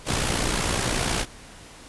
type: noise with amplitude modulation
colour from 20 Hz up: pink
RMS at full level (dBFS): -22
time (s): 0.05-1.26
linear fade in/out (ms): 50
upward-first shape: sine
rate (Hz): 59.5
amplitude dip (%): 55
effects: pink hiss -45 dBFS RMS until 1.88 s + resampled to 24000 Hz